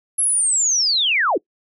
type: linear sweep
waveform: sine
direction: down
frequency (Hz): 11175 to 254.4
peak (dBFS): -15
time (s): 0.18-1.38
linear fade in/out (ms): 10
effects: noise-tail reverb RT60 0.1 s tail -24 dB re dry